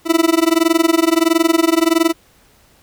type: tone with amplitude modulation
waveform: 40% pulse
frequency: 329.6 Hz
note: E4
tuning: in tune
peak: -7 dBFS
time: 0.05-2.14 s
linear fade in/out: 50 ms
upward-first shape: sine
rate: 21.5 Hz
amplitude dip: 95%
effects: pink hiss -52 dBFS RMS until 2.82 s